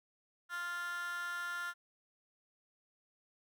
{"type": "tone with high-pass filter", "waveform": "15% pulse", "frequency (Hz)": 349.2, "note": "F4", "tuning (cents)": 0, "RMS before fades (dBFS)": -40, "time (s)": [0.49, 1.74], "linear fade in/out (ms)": 50, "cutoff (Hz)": 1500, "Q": 6.5, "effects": []}